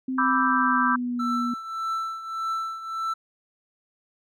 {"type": "tone with pitch glide", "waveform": "sine", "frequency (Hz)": [260.1, 241.3], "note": ["C4", "B3"], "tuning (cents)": [-10, -40], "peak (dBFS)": -25, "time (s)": [0.08, 1.54], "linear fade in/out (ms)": 5, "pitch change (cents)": -130, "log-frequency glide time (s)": [0.41, 1.24]}
{"type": "chord", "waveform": "sine", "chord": "E minor seventh", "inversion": "second", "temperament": "equal", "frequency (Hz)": [987.8, 1174.7, 1318.5, 1568], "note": ["B5", "D6", "E6", "G6"], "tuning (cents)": [0, 0, 0, 0], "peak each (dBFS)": [-26, -24, -26, -25], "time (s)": [0.18, 0.96], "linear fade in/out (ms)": 5}
{"type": "tone with tremolo", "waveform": "triangle", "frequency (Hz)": 1329, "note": "E6", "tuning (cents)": 14, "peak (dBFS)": -22, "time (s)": [1.19, 3.14], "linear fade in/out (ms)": 10, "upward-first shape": "triangle", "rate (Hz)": 1.7, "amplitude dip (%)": 75}
{"effects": []}